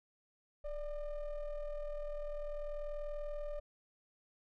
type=ring-modulated tone; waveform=triangle; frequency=304.2 Hz; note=D#4; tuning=39 cents flat; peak=-33 dBFS; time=0.64-3.6 s; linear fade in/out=10 ms; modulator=284 Hz; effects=none